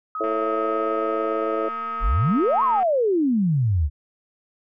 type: tone with tremolo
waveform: sine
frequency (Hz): 1269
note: D#6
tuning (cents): +34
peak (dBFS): -25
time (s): 0.15-2.8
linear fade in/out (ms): 2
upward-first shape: sine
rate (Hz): 0.58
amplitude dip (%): 25
type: harmonic tone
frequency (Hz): 110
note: A2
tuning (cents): 0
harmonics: 3 / 4 / 5 / 6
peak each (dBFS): -29 / -26 / -28 / -29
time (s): 0.2-1.69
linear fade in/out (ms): 10
type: click train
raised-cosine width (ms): 0.5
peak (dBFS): -24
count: 594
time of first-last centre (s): 0.24-2.83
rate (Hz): 229
type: exponential two-way sweep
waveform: sine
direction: up then down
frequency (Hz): 34.65 to 1123 to 67.3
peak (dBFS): -17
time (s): 2-3.9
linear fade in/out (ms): 50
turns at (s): 2.63
effects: none